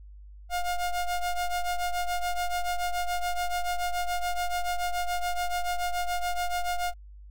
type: ring-modulated tone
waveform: square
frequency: 355.5 Hz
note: F4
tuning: 31 cents sharp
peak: -24 dBFS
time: 0.49-6.94 s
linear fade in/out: 50 ms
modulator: 352 Hz
effects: added 50 Hz sine -44 dBFS peak until 7.3 s